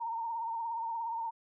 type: tone with vibrato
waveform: sine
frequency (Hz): 918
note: A#5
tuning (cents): -27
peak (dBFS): -33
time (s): 0-1.31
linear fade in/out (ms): 20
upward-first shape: triangle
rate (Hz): 17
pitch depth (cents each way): 56
effects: none